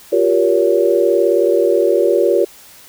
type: chord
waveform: sine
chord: G half-diminished seventh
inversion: third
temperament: just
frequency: 352.8 / 392 / 470.4 / 564.5 Hz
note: F4 / G4 / Bb4 / Db5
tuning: +18 / 0 / +16 / +31 cents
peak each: -16 dBFS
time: 0.12-2.45 s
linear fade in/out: 10 ms
effects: white hiss -42 dBFS RMS until 2.88 s